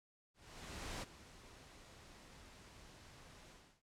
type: noise with ADSR envelope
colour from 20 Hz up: pink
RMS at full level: -44 dBFS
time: 0.34-3.82 s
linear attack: 680 ms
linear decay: 27 ms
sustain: -15 dB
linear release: 320 ms
effects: noise-tail reverb RT60 0.1 s tail -21 dB re dry + low-pass 8000 Hz 12 dB/octave